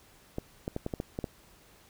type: clicks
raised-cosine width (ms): 2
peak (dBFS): -19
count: 8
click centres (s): 0.384 / 0.679 / 0.764 / 0.864 / 0.938 / 1.001 / 1.189 / 1.242
effects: pink hiss -59 dBFS RMS until 1.89 s